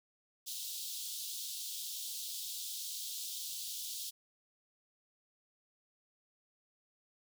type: high-pass noise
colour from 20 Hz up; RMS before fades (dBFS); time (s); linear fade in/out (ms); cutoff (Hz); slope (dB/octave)
pink; -42; 0.46-4.11; 20; 3300; 48
effects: none